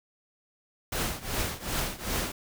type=noise with tremolo; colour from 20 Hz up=pink; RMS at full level=-28 dBFS; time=0.92-2.32 s; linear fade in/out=5 ms; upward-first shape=triangle; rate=2.6 Hz; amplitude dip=90%; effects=none